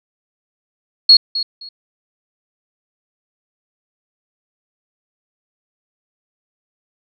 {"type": "tone with echo", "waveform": "sine", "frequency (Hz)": 4319, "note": "C#8", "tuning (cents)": -46, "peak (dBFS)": -3, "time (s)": [1.09, 1.17], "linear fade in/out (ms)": 5, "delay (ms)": 260, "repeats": 2, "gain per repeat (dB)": -14, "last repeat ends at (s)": 1.69, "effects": []}